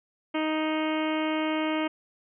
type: harmonic tone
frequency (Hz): 311.9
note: D#4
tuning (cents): +4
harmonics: 1 / 2 / 3 / 4 / 5 / 6 / 7 / 8 / 9 / 10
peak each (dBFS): -27 / -32 / -35 / -37 / -41 / -43 / -37 / -42 / -41 / -42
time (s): 0.34-1.88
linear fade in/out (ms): 10
effects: none